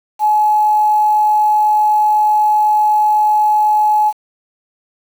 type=tone with quantisation; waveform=sine; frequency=849 Hz; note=G#5; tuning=38 cents sharp; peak=-9 dBFS; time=0.19-4.13 s; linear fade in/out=50 ms; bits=6; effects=none